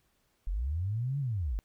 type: linear two-way sweep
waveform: sine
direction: up then down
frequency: 38.86 to 144.9 to 42.98 Hz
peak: -29 dBFS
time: 0.47-1.59 s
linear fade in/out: 0 ms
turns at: 1.19 s
effects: pink hiss -73 dBFS RMS until 1.64 s